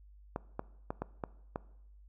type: clicks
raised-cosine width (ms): 1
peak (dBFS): -21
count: 6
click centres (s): 0.361 / 0.594 / 0.905 / 1.02 / 1.238 / 1.559
effects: noise-tail reverb RT60 0.8 s tail -20 dB re dry + added 50 Hz sine -54 dBFS peak until 2.08 s